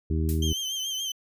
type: harmonic tone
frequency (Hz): 79.4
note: D#2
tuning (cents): +36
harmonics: 1 / 2 / 3 / 4 / 5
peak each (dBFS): -24 / -31 / -34 / -33 / -36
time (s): 0.1-0.53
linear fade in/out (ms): 5
type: noise with exponential decay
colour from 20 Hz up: violet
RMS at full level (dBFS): -29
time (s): 0.29-0.5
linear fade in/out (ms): 0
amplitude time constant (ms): 45
type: tone with vibrato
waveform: 30% pulse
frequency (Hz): 3120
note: G7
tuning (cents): -9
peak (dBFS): -26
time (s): 0.42-1.12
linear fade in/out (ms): 5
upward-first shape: triangle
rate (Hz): 7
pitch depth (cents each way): 62
effects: resampled to 32000 Hz